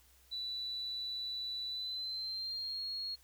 sine tone with pitch glide, 3964 to 4298 Hz, B7 to C8, +6 to +46 cents, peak -37 dBFS, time 0.31-3.16 s, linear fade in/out 20 ms, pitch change +140 cents, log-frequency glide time 1.68-2.89 s, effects added 63 Hz sine -66 dBFS peak until 3.23 s + white hiss -66 dBFS RMS until 3.23 s

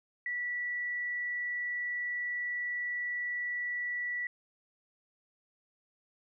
sine tone, 1950 Hz, B6, 23 cents flat, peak -32 dBFS, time 0.26-4.27 s, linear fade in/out 2 ms, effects none

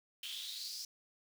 pink noise with high-pass filter sweep, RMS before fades -44 dBFS, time 0.23-0.85 s, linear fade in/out 2 ms, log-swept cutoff 3000 to 5300 Hz, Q 6.5, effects none

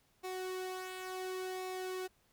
sawtooth tone with flanger, 371.6 Hz, F#4, 7 cents sharp, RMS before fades -41 dBFS, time 0.23-2.08 s, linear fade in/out 20 ms, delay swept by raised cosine 0.63 to 2.53 ms, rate 0.7 Hz, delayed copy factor -0.5, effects pink hiss -72 dBFS RMS until 2.32 s

